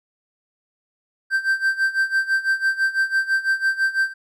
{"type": "tone with tremolo", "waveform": "triangle", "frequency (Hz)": 1565, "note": "G6", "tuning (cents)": -3, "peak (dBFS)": -13, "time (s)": [1.3, 4.14], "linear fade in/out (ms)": 50, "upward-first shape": "sine", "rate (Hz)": 6, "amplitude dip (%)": 85, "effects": []}